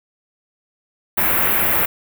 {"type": "band-stop noise", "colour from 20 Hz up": "white", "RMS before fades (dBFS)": -17, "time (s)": [1.17, 1.86], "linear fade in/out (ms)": 10, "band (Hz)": [2400, 13000], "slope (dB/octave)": 24, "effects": []}